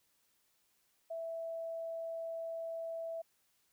sine tone, 659.3 Hz, E5, in tune, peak -38 dBFS, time 1.1-3.22 s, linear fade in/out 10 ms, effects white hiss -75 dBFS RMS until 3.72 s

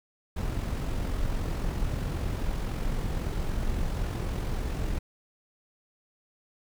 brown noise with amplitude modulation, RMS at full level -28 dBFS, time 0.36-4.99 s, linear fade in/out 10 ms, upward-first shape sine, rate 43.8 Hz, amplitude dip 35%, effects none

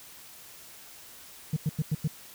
sine tone bursts, 154.1 Hz, D#3, 16 cents flat, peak -21 dBFS, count 5, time 1.53-2.077 s, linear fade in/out 5 ms, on 35 ms, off 93 ms, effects tanh soft clip ceiling -22 dBFS + white hiss -49 dBFS RMS until 2.34 s

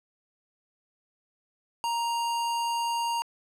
square tone, 935 Hz, A#5, 5 cents sharp, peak -27 dBFS, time 1.84-3.22 s, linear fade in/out 0 ms, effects low-pass 11000 Hz 12 dB/octave

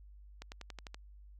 accelerating click train, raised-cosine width 0.2 ms, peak -28 dBFS, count 7, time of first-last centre 0.42-0.945 s, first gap 99 ms, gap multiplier 0.95, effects added 50 Hz sine -52 dBFS peak until 1.39 s

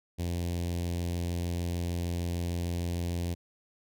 sawtooth tone with notch filter, 86.6 Hz, F2, 14 cents flat, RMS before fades -32 dBFS, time 0.18-3.35 s, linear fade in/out 20 ms, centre 1300 Hz, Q 0.6, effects none

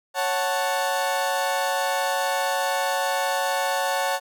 30% pulse chord, F# minor, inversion second, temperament equal, 554.4 / 740 / 880 Hz, C#5 / F#5 / A5, 0 / 0 / 0 cents, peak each -24 dBFS, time 0.14-4.2 s, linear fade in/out 50 ms, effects none

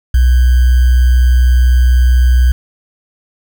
sine tone with sample-and-hold, 62.1 Hz, B1, 10 cents sharp, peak -5 dBFS, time 0.14-2.52 s, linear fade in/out 5 ms, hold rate 1575 Hz, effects none

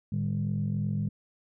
sine tone cluster, 110 / 153 / 201.1 Hz, A2 / D#3 / G3, 0 / -29 / +44 cents, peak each -30 / -30 / -31 dBFS, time 0.12-1.09 s, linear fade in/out 5 ms, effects tanh soft clip ceiling -20 dBFS

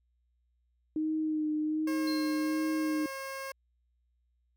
sine tone with vibrato, 309.3 Hz, D#4, 10 cents flat, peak -28 dBFS, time 0.96-3.06 s, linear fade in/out 2 ms, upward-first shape sine, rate 1.3 Hz, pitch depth 23 cents each way
15% pulse tone, 539 Hz, C#5, 49 cents flat, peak -31 dBFS, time 1.87-3.52 s, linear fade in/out 5 ms
triangle tone with exponential decay, 4186 Hz, C8, in tune, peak -35 dBFS, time 2.07-2.95 s, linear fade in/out 5 ms, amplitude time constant 190 ms
effects added 60 Hz sine -70 dBFS peak until 4.56 s

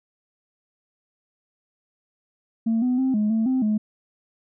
sine tone with pitch steps, 226.1 / 250.4 / 262.3 / 211.3 / 222.7 / 259.7 / 213.3 Hz, A3 / B3 / C4 / G#3 / A3 / C4 / G#3, +47 / +24 / +4 / +30 / +21 / -13 / +46 cents, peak -17 dBFS, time 2.66-3.78 s, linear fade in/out 10 ms, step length 160 ms, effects tanh soft clip ceiling -16 dBFS

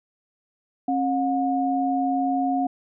sine tone pair together, 270.2 / 721.3 Hz, C#4 / F#5, -44 / -44 cents, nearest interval octave + perfect fourth, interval 1700 cents, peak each -23 dBFS, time 0.88-2.67 s, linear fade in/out 5 ms, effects none

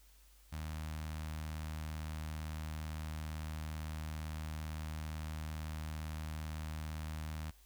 sawtooth tone with notch filter, 77.78 Hz, D#2, in tune, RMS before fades -42 dBFS, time 0.52-7.51 s, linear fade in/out 10 ms, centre 410 Hz, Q 0.82, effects added 50 Hz sine -61 dBFS peak until 7.65 s + white hiss -67 dBFS RMS until 7.65 s

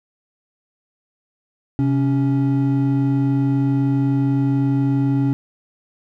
triangle tone pair together, 131.42 / 278.7 Hz, C3 / C#4, +8 / +9 cents, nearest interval octave + minor second, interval 1301 cents, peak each -16 dBFS, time 1.79-5.33 s, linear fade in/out 0 ms, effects none

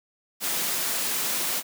white high-pass noise, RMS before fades -27 dBFS, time 0.4-1.63 s, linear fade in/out 50 ms, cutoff 150 Hz, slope 24 dB/octave, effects none

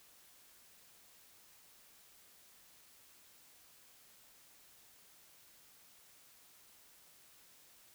silence, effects white hiss -63 dBFS RMS until 7.94 s

